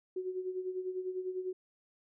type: tone with tremolo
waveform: sine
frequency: 370 Hz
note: F#4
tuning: in tune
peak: -32 dBFS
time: 0.16-1.53 s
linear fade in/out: 5 ms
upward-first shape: sine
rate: 10 Hz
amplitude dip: 65%
effects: none